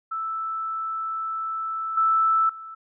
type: tone with level steps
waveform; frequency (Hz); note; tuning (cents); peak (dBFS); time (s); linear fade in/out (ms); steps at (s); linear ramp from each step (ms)
sine; 1318.5; E6; 0; -26 / -17 / -36; 0.11-2.75; 10; 1.97 / 2.49; 5
effects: none